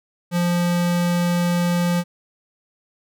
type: tone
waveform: square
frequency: 174.61 Hz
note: F3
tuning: in tune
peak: -18 dBFS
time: 0.31-2.04 s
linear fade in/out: 50 ms
effects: none